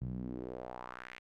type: tone with band-pass filter sweep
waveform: sawtooth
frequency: 61.9 Hz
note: B1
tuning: 5 cents sharp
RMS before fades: -43 dBFS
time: 0.01-1.19 s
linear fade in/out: 10 ms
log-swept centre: 130 to 2400 Hz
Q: 2.6
effects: none